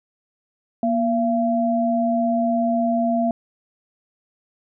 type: tone pair together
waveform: sine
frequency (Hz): 237.4 / 679.3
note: A#3 / F5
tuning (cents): +32 / -48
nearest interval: octave + tritone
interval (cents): 1820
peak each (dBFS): -20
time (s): 0.83-3.31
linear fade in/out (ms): 2
effects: none